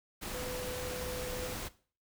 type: tone in noise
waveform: sine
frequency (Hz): 501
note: B4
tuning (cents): +25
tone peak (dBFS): -39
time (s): 0.33-1.55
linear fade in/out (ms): 20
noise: pink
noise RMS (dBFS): -40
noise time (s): 0.21-1.69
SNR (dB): -2
effects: noise-tail reverb RT60 0.4 s tail -17 dB re dry